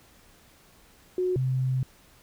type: tone pair in turn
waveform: sine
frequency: 365.7 / 129.89 Hz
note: F#4 / C3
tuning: -20 / -12 cents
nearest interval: octave + tritone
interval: 1792 cents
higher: first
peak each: -23 dBFS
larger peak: neither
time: 1.18-1.36 / 1.36-1.83 s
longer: second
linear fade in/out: 2 ms
effects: pink hiss -57 dBFS RMS until 2.22 s